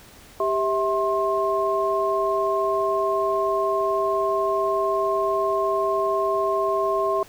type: tone cluster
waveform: sine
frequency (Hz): 394.5 / 650 / 1064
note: G4 / E5 / C6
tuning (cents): +11 / -24 / +29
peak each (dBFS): -24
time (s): 0.4-7.23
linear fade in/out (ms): 2
effects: pink hiss -48 dBFS RMS until 7.28 s